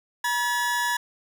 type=tone pair together; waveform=40% pulse; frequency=963 / 1707.5 Hz; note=B5 / G#6; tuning=-44 / +48 cents; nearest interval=minor seventh; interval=992 cents; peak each=-25 dBFS; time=0.24-0.97 s; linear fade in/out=5 ms; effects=none